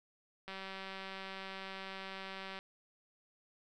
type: click train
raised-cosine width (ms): 0.3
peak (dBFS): -29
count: 406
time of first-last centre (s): 0.48-2.589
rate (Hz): 192
effects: none